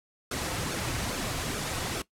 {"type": "noise with flanger", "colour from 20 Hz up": "pink", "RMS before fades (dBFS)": -32, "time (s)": [0.31, 2.02], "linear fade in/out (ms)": 5, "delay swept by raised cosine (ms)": [1, 5.1], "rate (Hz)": 2.4, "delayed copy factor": -0.55, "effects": ["noise-tail reverb RT60 0.1 s tail -18 dB re dry", "low-pass 11000 Hz 12 dB/octave"]}